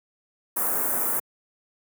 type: band-stop noise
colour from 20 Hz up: white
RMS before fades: -25 dBFS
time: 0.56-1.2 s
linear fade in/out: 10 ms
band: 1500 to 9700 Hz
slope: 24 dB/octave
effects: high-pass 200 Hz 12 dB/octave